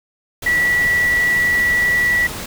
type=tone in noise; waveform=sine; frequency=1948 Hz; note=B6; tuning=24 cents flat; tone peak=-13 dBFS; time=0.46-2.27 s; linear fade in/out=5 ms; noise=pink; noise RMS=-28 dBFS; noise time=0.42-2.46 s; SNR=+12 dB; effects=none